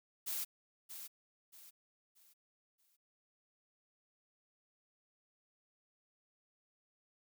blue noise with echo, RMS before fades -39 dBFS, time 0.26-0.45 s, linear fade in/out 20 ms, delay 630 ms, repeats 4, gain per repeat -9 dB, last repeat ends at 2.97 s, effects none

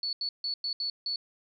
sine tone bursts at uneven times, 4435 Hz, C#8, in tune, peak -29 dBFS, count 6, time 0.03-0.13 / 0.21-0.29 / 0.44-0.54 / 0.64-0.73 / 0.8-0.9 / 1.06-1.16 s, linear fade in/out 2 ms, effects none

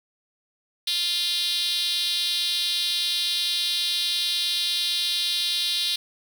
5% pulse tone with high-pass filter, 349.2 Hz, F4, in tune, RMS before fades -25 dBFS, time 0.87-5.96 s, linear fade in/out 5 ms, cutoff 3800 Hz, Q 3.9, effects none

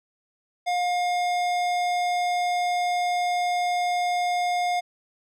sine tone with tanh clipping, 712 Hz, F5, 33 cents sharp, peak -24 dBFS, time 0.66-4.81 s, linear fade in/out 20 ms, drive 18 dB, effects none

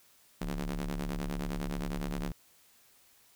sawtooth ring-modulated tone, 72.6 Hz, D2, 19 cents flat, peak -26 dBFS, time 0.41-2.32 s, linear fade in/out 5 ms, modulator 104 Hz, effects white hiss -63 dBFS RMS until 3.35 s

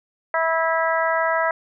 harmonic tone, 326.3 Hz, E4, 18 cents flat, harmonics 2 / 3 / 4 / 5 / 6, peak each -22 / -24 / -25 / -26 / -27 dBFS, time 0.34-1.51 s, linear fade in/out 2 ms, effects none

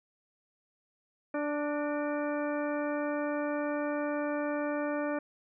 harmonic tone with a mistuned harmonic, 293.7 Hz, D4, in tune, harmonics 1 / 2 / 3 / 4 / 5 / 6 / 8, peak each -33 / -33 / -42 / -42 / -42 / -45 / -48 dBFS, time 1.34-5.19 s, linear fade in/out 5 ms, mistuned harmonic 6, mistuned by +37 cents, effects none

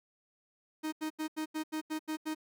45% pulse tone bursts, 311.6 Hz, D#4, 3 cents sharp, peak -33 dBFS, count 9, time 0.83-2.349 s, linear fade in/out 20 ms, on 95 ms, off 83 ms, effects none

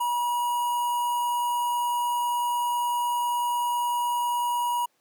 square tone with notch filter, 963 Hz, B5, 44 cents flat, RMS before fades -26 dBFS, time 0-4.86 s, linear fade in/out 10 ms, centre 4500 Hz, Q 0.68, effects pink hiss -69 dBFS RMS until 5 s + high-pass 300 Hz 12 dB/octave

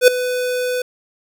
square tone with ADSR envelope, 499.1 Hz, B4, 18 cents sharp, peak -4 dBFS, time 0.01-0.82 s, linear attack 68 ms, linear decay 4 ms, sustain -15 dB, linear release 4 ms, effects none

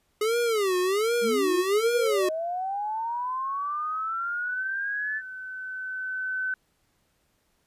square tone with vibrato, 415.3 Hz, G#4, in tune, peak -23 dBFS, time 0.21-2.29 s, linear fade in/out 5 ms, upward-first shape sine, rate 1.3 Hz, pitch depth 240 cents each way
sine linear sweep, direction up, 200 to 1760 Hz, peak -27 dBFS, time 1.21-5.22 s, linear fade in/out 50 ms
sine tone with exponential growth, 1518 Hz, F#6, 44 cents sharp, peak -25 dBFS, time 2.03-6.54 s, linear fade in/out 2 ms, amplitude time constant 980 ms
effects pink hiss -70 dBFS RMS until 7.66 s + resampled to 32000 Hz

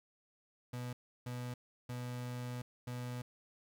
35% pulse tone bursts at uneven times, 123.47 Hz, B2, in tune, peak -38 dBFS, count 4, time 0.73-0.93 / 1.26-1.54 / 1.89-2.62 / 2.87-3.22 s, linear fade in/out 5 ms, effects 12-bit

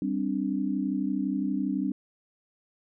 sine chord, G suspended fourth, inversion none, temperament equal, 196 / 261.6 / 293.7 Hz, G3 / C4 / D4, 0 / 0 / 0 cents, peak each -30 dBFS, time 0.02-1.92 s, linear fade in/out 2 ms, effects none

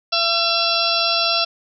harmonic tone, 676 Hz, E5, 43 cents sharp, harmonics 1 / 2 / 4 / 5 / 6 / 7 / 8, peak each -24 / -24 / -24 / -24 / -24 / -24 / -24 dBFS, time 0.12-1.45 s, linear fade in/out 10 ms, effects none

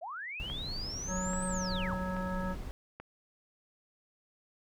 sine linear two-way sweep, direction up then down, 587.3 to 8310 to 587.3 Hz, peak -38 dBFS, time 0.01-1.95 s, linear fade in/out 20 ms, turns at 1.47 s
brown noise, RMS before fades -40 dBFS, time 0.4-2.71 s, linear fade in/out 0 ms
click train, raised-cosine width 0.5 ms, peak -29 dBFS, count 4, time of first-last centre 0.5-3 s, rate 1.2 Hz
harmonic tone, 185 Hz, F#3, in tune, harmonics 1 / 3 / 5 / 7 / 9, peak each -35 / -40 / -42 / -43 / -45 dBFS, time 1.07-2.56 s, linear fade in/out 50 ms
effects none

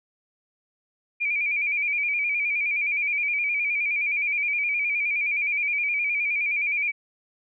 sine tone with vibrato, 2349 Hz, D7, in tune, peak -22 dBFS, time 1.2-6.92 s, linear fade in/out 20 ms, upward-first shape square, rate 9.6 Hz, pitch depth 47 cents each way, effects none

